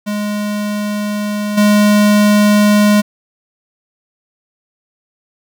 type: tone with level steps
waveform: square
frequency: 207.9 Hz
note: G#3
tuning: 2 cents sharp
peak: -17 / -8 dBFS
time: 0.06-3.02 s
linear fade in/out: 20 ms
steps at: 1.57 s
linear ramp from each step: 10 ms
effects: 8-bit